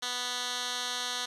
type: tone with band-pass filter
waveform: 10% pulse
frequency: 246.9 Hz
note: B3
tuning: in tune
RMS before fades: -34 dBFS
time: 0.02-1.26 s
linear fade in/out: 10 ms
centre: 4200 Hz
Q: 1.3
effects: resampled to 32000 Hz + 10-bit